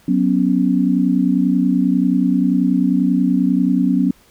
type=chord; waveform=sine; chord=F# suspended fourth; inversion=none; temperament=equal; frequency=185 / 246.9 / 277.2 Hz; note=F#3 / B3 / C#4; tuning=0 / 0 / 0 cents; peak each=-17 dBFS; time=0.08-4.11 s; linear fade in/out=5 ms; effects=pink hiss -52 dBFS RMS until 4.3 s